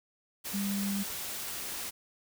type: tone in noise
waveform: sine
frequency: 199.2 Hz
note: G3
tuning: 28 cents sharp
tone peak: -30 dBFS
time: 0.53-1.04 s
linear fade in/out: 20 ms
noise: white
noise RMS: -38 dBFS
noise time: 0.44-1.91 s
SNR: +5 dB
effects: none